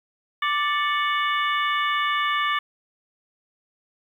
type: harmonic tone with a mistuned harmonic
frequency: 587.3 Hz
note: D5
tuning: in tune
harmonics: 2 / 3 / 4 / 5 / 6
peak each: -23 / -27 / -29 / -31 / -33 dBFS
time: 0.42-2.59 s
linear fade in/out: 5 ms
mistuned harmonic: 4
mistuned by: -97 cents
effects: 9-bit